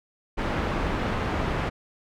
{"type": "low-pass noise", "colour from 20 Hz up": "pink", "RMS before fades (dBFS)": -27, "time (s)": [0.37, 1.7], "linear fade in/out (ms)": 20, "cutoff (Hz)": 2000, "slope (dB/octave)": 12, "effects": []}